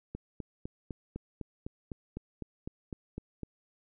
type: click train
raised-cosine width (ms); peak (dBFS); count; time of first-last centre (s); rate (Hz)
3; -25; 14; 0.15-3.433; 3.96
effects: none